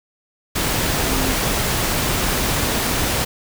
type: tone in noise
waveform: sine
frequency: 261.6 Hz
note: C4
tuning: in tune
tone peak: -26 dBFS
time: 1.08-1.33 s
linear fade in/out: 10 ms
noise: pink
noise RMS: -20 dBFS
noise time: 0.55-3.25 s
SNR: -9 dB
effects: none